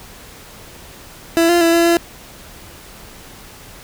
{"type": "tone with pitch steps", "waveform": "30% pulse", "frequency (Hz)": [333.2, 345.9, 333.7, 337.8, 339.7], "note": ["E4", "F4", "E4", "E4", "F4"], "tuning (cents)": [19, -17, 21, 42, -48], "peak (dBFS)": -8, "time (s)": [1.37, 1.97], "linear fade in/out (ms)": 0, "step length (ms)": 120, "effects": ["pink hiss -39 dBFS RMS until 3.83 s"]}